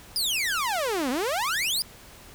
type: exponential two-way sweep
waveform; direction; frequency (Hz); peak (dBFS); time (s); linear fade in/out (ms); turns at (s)
sawtooth; down then up; 5100 to 238.7 to 5100; -21; 0.16-1.82; 0; 1.1
effects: pink hiss -48 dBFS RMS until 2.34 s